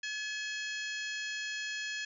harmonic tone with a mistuned harmonic, 853 Hz, G#5, 46 cents sharp, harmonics 2 / 3 / 4 / 5 / 6 / 7 / 8, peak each -38 / -42 / -44 / -46 / -48 / -49 / -50 dBFS, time 0.03-2.05 s, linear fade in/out 5 ms, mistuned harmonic 4, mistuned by -71 cents, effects none

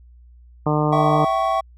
harmonic tone, 150.9 Hz, D3, 47 cents sharp, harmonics 1 / 2 / 3 / 4 / 5 / 6 / 7 / 8, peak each -20 / -23 / -25 / -26 / -27 / -28 / -28 / -29 dBFS, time 0.66-1.25 s, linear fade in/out 5 ms
triangle chord, C# diminished, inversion first, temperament equal with one note detuned, 659.3 / 768.7 / 1108.7 Hz, E5 / G5 / C#6, 0 / -34 / 0 cents, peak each -20 dBFS, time 0.92-1.61 s, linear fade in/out 10 ms
effects added 60 Hz sine -44 dBFS peak until 1.77 s

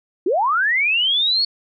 sine linear sweep, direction up, 317.1 to 4435 Hz, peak -15 dBFS, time 0.26-1.45 s, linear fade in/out 5 ms, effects none

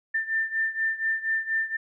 sine beating tone pair, 1787 / 1791.2 Hz, A6 / A6, +26 / +30 cents, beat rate 4.2 Hz, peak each -26 / -29 dBFS, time 0.14-1.77 s, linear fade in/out 10 ms, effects none

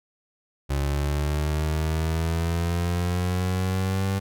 30% pulse linear sweep, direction up, 69.3 to 97.7 Hz, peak -20 dBFS, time 0.69-4.2 s, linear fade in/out 20 ms, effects none

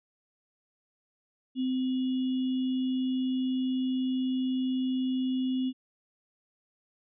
sine tone with sample-and-hold, 258 Hz, C4, 24 cents flat, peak -26 dBFS, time 1.55-5.73 s, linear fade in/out 50 ms, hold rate 3150 Hz, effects resampled to 11025 Hz

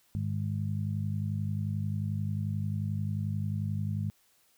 harmonic tone, 51.3 Hz, G#1, 21 cents flat, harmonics 2 / 3 / 4, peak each -31 / -35 / -37 dBFS, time 0.15-4.1 s, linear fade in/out 0 ms, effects white hiss -67 dBFS RMS until 4.57 s

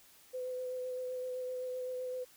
sine tone with vibrato, 506 Hz, B4, 42 cents sharp, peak -36 dBFS, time 0.33-2.25 s, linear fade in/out 20 ms, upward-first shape sine, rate 7.8 Hz, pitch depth 16 cents each way, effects white hiss -61 dBFS RMS until 2.36 s

